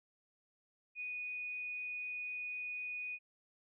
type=tone; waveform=sine; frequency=2476 Hz; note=D#7; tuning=9 cents flat; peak=-39 dBFS; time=0.95-3.19 s; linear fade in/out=50 ms; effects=none